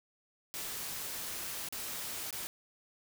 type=noise with dropouts; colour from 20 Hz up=white; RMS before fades=-40 dBFS; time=0.54-2.47 s; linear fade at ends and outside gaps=0 ms; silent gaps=1.687-1.725 / 2.307-2.327 s; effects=none